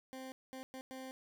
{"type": "tone bursts at uneven times", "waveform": "20% pulse", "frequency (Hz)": 261.6, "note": "C4", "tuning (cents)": 0, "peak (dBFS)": -40, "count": 4, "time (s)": [[0.13, 0.32], [0.53, 0.63], [0.74, 0.81], [0.91, 1.11]], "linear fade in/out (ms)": 0, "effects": []}